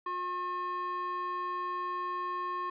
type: tone with band-pass filter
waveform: square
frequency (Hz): 360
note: F#4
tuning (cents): -47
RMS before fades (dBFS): -35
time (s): 0.06-2.7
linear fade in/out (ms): 5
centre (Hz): 1200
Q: 4.2
effects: resampled to 11025 Hz